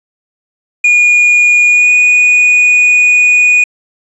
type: tone with pitch glide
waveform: triangle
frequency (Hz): 2440 to 2466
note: D#7 to D#7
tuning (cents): -34 to -16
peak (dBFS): -3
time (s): 0.84-3.64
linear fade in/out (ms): 5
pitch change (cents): +18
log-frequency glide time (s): 1.67-1.91
effects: resampled to 24000 Hz + 7-bit